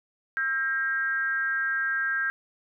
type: tone with frequency modulation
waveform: sine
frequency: 1600 Hz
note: G6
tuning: 35 cents sharp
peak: -24 dBFS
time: 0.37-2.3 s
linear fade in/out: 0 ms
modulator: 275 Hz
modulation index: 0.54
effects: none